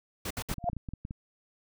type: noise bursts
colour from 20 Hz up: pink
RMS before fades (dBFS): -35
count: 3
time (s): 0.25-0.542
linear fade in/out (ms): 5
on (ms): 56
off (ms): 62
type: clicks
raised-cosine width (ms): 5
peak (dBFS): -25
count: 10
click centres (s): 0.515 / 0.583 / 0.642 / 0.698 / 0.732 / 0.767 / 0.888 / 0.936 / 1.051 / 1.109
type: tone with exponential growth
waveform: sine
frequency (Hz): 698.5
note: F5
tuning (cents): 0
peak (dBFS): -21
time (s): 0.59-0.69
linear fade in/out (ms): 2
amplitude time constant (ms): 20
effects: none